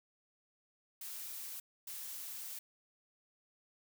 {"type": "noise bursts at uneven times", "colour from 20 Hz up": "blue", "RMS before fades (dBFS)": -45, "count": 2, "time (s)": [[1.01, 1.6], [1.87, 2.59]], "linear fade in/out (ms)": 5, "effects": []}